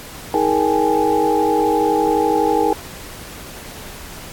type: tone cluster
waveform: sine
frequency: 318.1 / 417.5 / 469.9 / 799 / 851 Hz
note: D#4 / G#4 / A#4 / G5 / G#5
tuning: +38 / +9 / +14 / +33 / +42 cents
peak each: -20 dBFS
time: 0.34-2.73 s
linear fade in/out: 2 ms
effects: pink hiss -35 dBFS RMS until 4.32 s + AAC 64 kbps